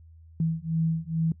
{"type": "beating tone pair", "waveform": "sine", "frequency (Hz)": [161.3, 163.6], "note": ["E3", "E3"], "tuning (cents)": [-37, -13], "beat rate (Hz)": 2.3, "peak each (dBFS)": -27, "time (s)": [0.4, 1.32], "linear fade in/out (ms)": 2, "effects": ["noise-tail reverb RT60 0.1 s tail -22 dB re dry", "added 81 Hz sine -48 dBFS peak until 1.4 s"]}